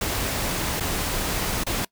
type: noise with dropouts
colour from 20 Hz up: pink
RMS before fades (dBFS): -26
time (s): 0.01-1.85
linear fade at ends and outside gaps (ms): 5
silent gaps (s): 0.8-0.805 / 1.638-1.665
effects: noise-tail reverb RT60 0.1 s tail -23 dB re dry